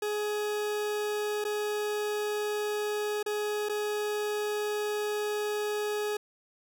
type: tone with dropouts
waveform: 40% pulse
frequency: 419.1 Hz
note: G#4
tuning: 16 cents sharp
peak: -28 dBFS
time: 0.02-6.17 s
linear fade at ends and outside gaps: 5 ms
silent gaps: 1.442-1.449 / 3.229-3.261 / 3.688-3.694 s
effects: none